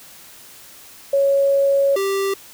sine / square tone pair in turn, 554.4 / 392 Hz, C#5 / G4, 0 / 0 cents, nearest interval tritone, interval 600 cents, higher first, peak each -13 / -19 dBFS, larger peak first, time 1.13-1.96 / 1.96-2.34 s, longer first, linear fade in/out 5 ms, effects white hiss -43 dBFS RMS until 2.53 s

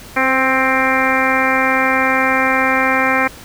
harmonic tone with a mistuned harmonic, 263.2 Hz, C4, 10 cents sharp, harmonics 1 / 2 / 3 / 4 / 5 / 6 / 7 / 8 / 9, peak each -21 / -21 / -21 / -21 / -21 / -21 / -21 / -21 / -21 dBFS, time 0.16-3.28 s, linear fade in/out 10 ms, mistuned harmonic 2, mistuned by -15 cents, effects pink hiss -37 dBFS RMS until 3.44 s

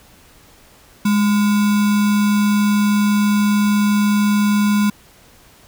sine tone with sample-and-hold, 206.9 Hz, G#3, 6 cents flat, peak -12 dBFS, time 1.05-4.9 s, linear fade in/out 5 ms, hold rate 1225 Hz, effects pink hiss -48 dBFS RMS until 5.67 s

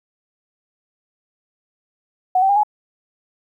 sine tone with pitch steps, 740 / 772.3 / 806 / 841.2 Hz, F#5 / G5 / G5 / G#5, 0 / -26 / +48 / +22 cents, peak -12 dBFS, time 2.35-2.634 s, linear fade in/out 5 ms, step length 71 ms, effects 9-bit

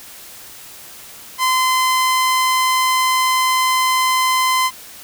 sawtooth tone, 1030 Hz, C6, 28 cents flat, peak -10 dBFS, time 1.38-4.71 s, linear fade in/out 50 ms, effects white hiss -38 dBFS RMS until 5.03 s

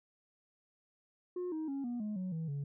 sine tone with pitch steps, 359.4 / 314.7 / 275.5 / 241.3 / 211.2 / 184.97 / 161.95 / 141.81 Hz, F4 / D#4 / C#4 / B3 / G#3 / F#3 / E3 / C#3, +50 / +20 / -11 / -40 / +29 / 0 / -30 / +40 cents, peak -33 dBFS, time 1.36-2.64 s, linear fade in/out 5 ms, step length 160 ms, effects tanh soft clip ceiling -34 dBFS

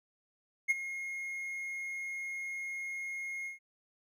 triangle tone with ADSR envelope, 2149 Hz, C7, 46 cents sharp, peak -21 dBFS, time 0.68-3.59 s, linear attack 25 ms, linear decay 25 ms, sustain -14 dB, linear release 130 ms, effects none

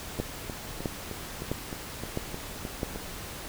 two click trains, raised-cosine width 2 ms, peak -15 / -22 dBFS, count 5 / 10, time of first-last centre 0.2-2.832 / 0.19-2.959 s, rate 1.52 / 3.25 Hz, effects pink hiss -40 dBFS RMS until 3.48 s

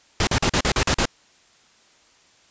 pink noise bursts, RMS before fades -19 dBFS, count 8, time 0.2-1.055 s, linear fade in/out 2 ms, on 71 ms, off 41 ms, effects white hiss -56 dBFS RMS until 2.5 s + resampled to 16000 Hz

